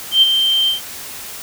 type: tone with ADSR envelope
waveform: sine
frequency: 3136 Hz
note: G7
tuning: in tune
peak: -5 dBFS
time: 0.11-0.81 s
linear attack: 110 ms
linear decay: 24 ms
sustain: -7 dB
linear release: 130 ms
effects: white hiss -31 dBFS RMS until 1.42 s